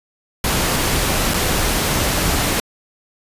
pink noise with dropouts, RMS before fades -18 dBFS, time 0.44-2.6 s, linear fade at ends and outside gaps 2 ms, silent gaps 1.337-1.341 s, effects resampled to 32000 Hz

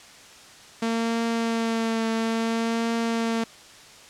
sawtooth tone with vibrato, 227.7 Hz, A#3, 40 cents flat, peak -19 dBFS, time 0.82-3.44 s, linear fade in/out 5 ms, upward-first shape triangle, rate 0.59 Hz, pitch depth 22 cents each way, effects white hiss -47 dBFS RMS until 4.09 s + low-pass 7000 Hz 12 dB/octave

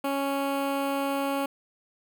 15% pulse tone with notch filter, 277.2 Hz, C#4, in tune, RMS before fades -28 dBFS, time 0.04-1.46 s, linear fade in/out 5 ms, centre 5700 Hz, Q 0.8, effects none

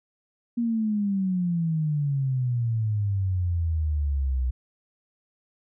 sine exponential sweep, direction down, 238.9 to 61.74 Hz, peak -22 dBFS, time 0.57-4.51 s, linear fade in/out 10 ms, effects none

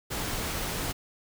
pink noise, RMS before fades -32 dBFS, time 0.1-0.93 s, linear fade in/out 20 ms, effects none

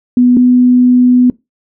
sine tone pair in turn, 246.9 / 248.6 Hz, B3 / B3, 0 / +12 cents, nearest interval unison, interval 12 cents, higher second, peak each -4 dBFS, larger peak neither, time 0.17-0.37 / 0.37-1.3 s, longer second, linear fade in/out 2 ms, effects noise-tail reverb RT60 0.2 s tail -21 dB re dry

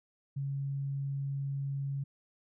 sine tone, 138.59 Hz, C#3, in tune, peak -32 dBFS, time 0.36-2.04 s, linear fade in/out 10 ms, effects none

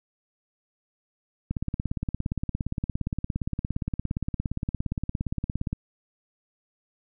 click train, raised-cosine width 5 ms, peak -15 dBFS, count 74, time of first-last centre 1.51-5.73 s, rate 17.3 Hz, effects none

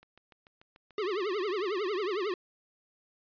click train, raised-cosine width 0.3 ms, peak -39 dBFS, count 13, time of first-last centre 0.03-1.784 s, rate 6.84 Hz
square tone with vibrato, 392 Hz, G4, in tune, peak -30 dBFS, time 0.98-2.34 s, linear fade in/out 2 ms, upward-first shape triangle, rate 11 Hz, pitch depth 230 cents each way
effects resampled to 11025 Hz

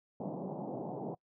pink band-pass noise, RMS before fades -40 dBFS, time 0.2-1.15 s, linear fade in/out 5 ms, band 140 to 850 Hz, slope 48 dB/octave, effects noise-tail reverb RT60 0.1 s tail -23 dB re dry

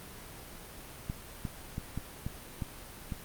clicks, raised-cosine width 5 ms, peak -22 dBFS, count 7, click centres 1.099 / 1.452 / 1.781 / 1.976 / 2.265 / 2.622 / 3.122 s, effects pink hiss -47 dBFS RMS until 3.24 s + Opus 32 kbps

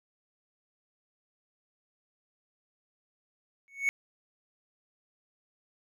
triangle tone with exponential growth, 2217 Hz, C#7, in tune, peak -19 dBFS, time 3.68-3.89 s, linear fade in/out 0 ms, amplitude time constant 44 ms, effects none

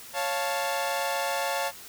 sawtooth chord, Db augmented, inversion none, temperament equal, 554.4 / 698.5 / 880 Hz, Db5 / F5 / A5, 0 / 0 / 0 cents, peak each -27 / -28 / -27 dBFS, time 0.13-1.72 s, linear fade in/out 50 ms, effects white hiss -45 dBFS RMS until 1.88 s

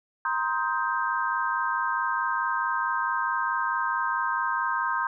sine chord, C minor seventh, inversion third, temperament just, 941.9 / 1046.5 / 1255.8 / 1569.8 Hz, Bb5 / C6 / Eb6 / G6, +18 / 0 / +16 / +2 cents, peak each -30 / -29 / -31 / -29 dBFS, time 0.25-5.07 s, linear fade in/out 2 ms, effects none

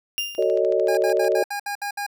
35% pulse tone with exponential decay, 2800 Hz, F7, 4 cents sharp, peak -19 dBFS, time 0.18-0.6 s, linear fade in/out 0 ms, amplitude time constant 91 ms
click train, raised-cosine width 0.2 ms, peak -24 dBFS, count 14, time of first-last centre 0.35-1.32 s, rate 13.4 Hz
sine chord, D# half-diminished seventh, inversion first, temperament just, 373.4 / 448 / 560 / 622.3 Hz, F#4 / A4 / C#5 / D#5, +16 / +31 / +18 / 0 cents, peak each -23 dBFS, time 0.38-1.43 s, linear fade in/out 5 ms
25% pulse tone bursts, 814 Hz, G#5, 35 cents flat, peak -22 dBFS, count 8, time 0.88-2.065 s, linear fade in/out 5 ms, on 93 ms, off 63 ms
effects none

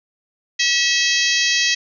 harmonic tone with a mistuned harmonic, 646 Hz, E5, 35 cents flat, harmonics 3 / 4 / 5 / 6 / 7 / 8 / 9 / 10, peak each -21 / -22 / -23 / -24 / -24 / -25 / -26 / -26 dBFS, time 0.59-1.75 s, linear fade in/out 10 ms, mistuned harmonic 6, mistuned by +24 cents, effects none

